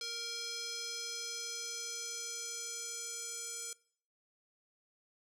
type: tone with band-pass filter sweep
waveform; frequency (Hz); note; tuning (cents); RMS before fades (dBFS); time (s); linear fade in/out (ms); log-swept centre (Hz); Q
square; 466.2; A#4; 0; -42; 0.01-3.73; 2; 4800 to 7500; 2.8
effects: noise-tail reverb RT60 0.5 s tail -21 dB re dry